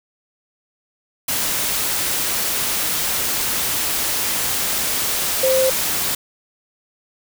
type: tone in noise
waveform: sine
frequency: 523.3 Hz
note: C5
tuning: in tune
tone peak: -14 dBFS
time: 5.43-5.7 s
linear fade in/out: 5 ms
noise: white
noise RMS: -21 dBFS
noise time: 1.28-6.15 s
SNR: +4 dB
effects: none